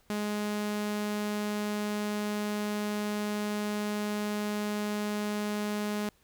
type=tone; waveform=sawtooth; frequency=208.7 Hz; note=G#3; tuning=9 cents sharp; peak=-26 dBFS; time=0.1-6.09 s; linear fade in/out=0 ms; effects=pink hiss -66 dBFS RMS until 6.23 s